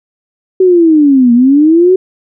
sine linear two-way sweep, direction down then up, 380 to 233.1 to 380 Hz, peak -3 dBFS, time 0.6-1.96 s, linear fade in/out 5 ms, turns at 1.33 s, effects none

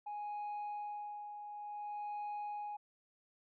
sine tone with tremolo, 830.6 Hz, G#5, in tune, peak -36 dBFS, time 0.06-2.77 s, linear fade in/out 10 ms, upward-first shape sine, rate 0.56 Hz, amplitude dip 60%, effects tanh soft clip ceiling -38 dBFS

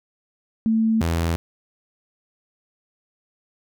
sine / sawtooth tone pair in turn, 222.7 / 83.42 Hz, A3 / E2, +21 / +21 cents, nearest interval octave + perfect fourth, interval 1700 cents, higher first, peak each -16 dBFS, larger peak neither, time 0.66-1.01 / 1.01-1.36 s, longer neither, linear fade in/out 0 ms, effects none

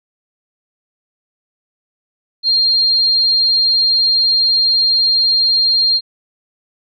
sine tone, 4204 Hz, C8, 7 cents sharp, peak -10 dBFS, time 2.43-6.01 s, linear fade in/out 50 ms, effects none

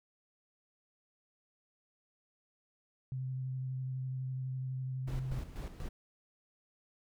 sine tone with vibrato, 130 Hz, C3, 11 cents flat, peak -35 dBFS, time 3.12-5.39 s, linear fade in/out 0 ms, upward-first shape sine, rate 12 Hz, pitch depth 14 cents each way
brown noise with tremolo, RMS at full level -40 dBFS, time 5.07-5.89 s, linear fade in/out 10 ms, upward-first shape square, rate 4.1 Hz, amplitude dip 60%
effects none

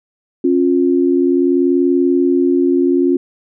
sine tone pair together, 272.7 / 353.3 Hz, C#4 / F4, -28 / +20 cents, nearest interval major third, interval 448 cents, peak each -13 dBFS, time 0.44-3.17 s, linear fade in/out 5 ms, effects none

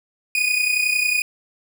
40% pulse tone pair together, 2452 / 2483 Hz, D#7 / D#7, -26 / -4 cents, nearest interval unison, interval 22 cents, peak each -21 / -19 dBFS, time 0.35-1.22 s, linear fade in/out 2 ms, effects none

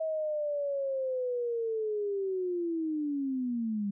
sine linear sweep, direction down, 643 to 197.2 Hz, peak -29 dBFS, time 0-3.91 s, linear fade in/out 10 ms, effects none

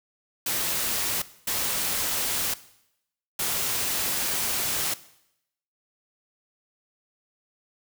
white noise bursts at uneven times, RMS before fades -27 dBFS, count 3, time 0.46-1.22 / 1.47-2.54 / 3.39-4.94 s, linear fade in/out 5 ms, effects noise-tail reverb RT60 0.8 s tail -17 dB re dry

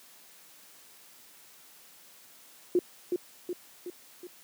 sine tone with echo, 355.9 Hz, F4, 33 cents sharp, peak -20 dBFS, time 2.75-2.79 s, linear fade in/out 2 ms, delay 370 ms, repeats 4, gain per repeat -5 dB, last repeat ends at 4.27 s, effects white hiss -55 dBFS RMS until 4.43 s + high-pass 150 Hz 12 dB/octave

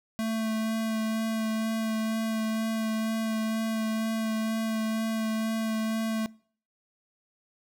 square tone with vibrato, 221.5 Hz, A3, 12 cents sharp, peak -28 dBFS, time 0.19-6.26 s, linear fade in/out 0 ms, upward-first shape sine, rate 2.1 Hz, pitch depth 13 cents each way, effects noise-tail reverb RT60 0.5 s tail -23 dB re dry

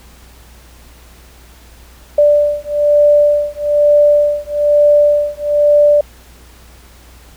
sine beating tone pair, 587.3 / 588.4 Hz, D5 / D5, 0 / +3 cents, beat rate 1.1 Hz, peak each -11 dBFS, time 2.18-6.01 s, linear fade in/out 5 ms, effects added 60 Hz sine -40 dBFS peak until 7.36 s + pink hiss -44 dBFS RMS until 7.36 s

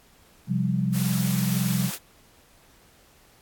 sine chord, C suspended fourth, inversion none, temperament just, 130.81 / 174.42 / 196.22 Hz, C3 / F3 / G3, 0 / -2 / +2 cents, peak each -26 dBFS, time 0.47-1.91 s, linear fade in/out 50 ms
white high-pass noise, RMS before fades -33 dBFS, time 0.92-1.99 s, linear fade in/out 50 ms, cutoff 240 Hz, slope 48 dB/octave
effects pink hiss -57 dBFS RMS until 3.41 s + AAC 64 kbps

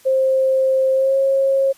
sine tone with pitch glide, 528 to 541.3 Hz, C5 to C#5, +16 to -41 cents, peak -13 dBFS, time 0.05-1.73 s, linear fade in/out 20 ms, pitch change +43 cents, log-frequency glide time 0.93-1.16 s, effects white hiss -50 dBFS RMS until 1.77 s + resampled to 32000 Hz

